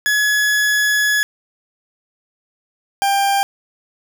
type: tone pair in turn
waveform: 40% pulse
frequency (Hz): 1693 / 793.9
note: G#6 / G5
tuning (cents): +33 / +22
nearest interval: octave + minor second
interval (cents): 1311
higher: first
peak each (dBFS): -13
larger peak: neither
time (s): 0.06-1.23 / 3.02-3.43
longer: first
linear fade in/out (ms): 0
effects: none